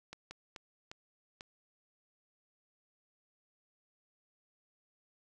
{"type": "slowing click train", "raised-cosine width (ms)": 0.2, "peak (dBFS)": -28, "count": 5, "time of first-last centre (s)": [0.13, 1.409], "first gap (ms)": 180, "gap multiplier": 1.4, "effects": []}